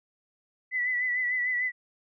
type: tone with vibrato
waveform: sine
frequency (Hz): 1985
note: B6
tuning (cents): +8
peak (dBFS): -25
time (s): 0.71-1.72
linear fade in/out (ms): 50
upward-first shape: sine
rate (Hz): 6.7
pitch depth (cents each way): 40
effects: none